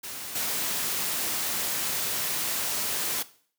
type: noise with level steps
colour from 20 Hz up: white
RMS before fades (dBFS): -37 / -29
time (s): 0.03-3.23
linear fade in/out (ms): 10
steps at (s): 0.35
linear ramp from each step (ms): 5
effects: noise-tail reverb RT60 0.5 s tail -17 dB re dry + high-pass 100 Hz 12 dB/octave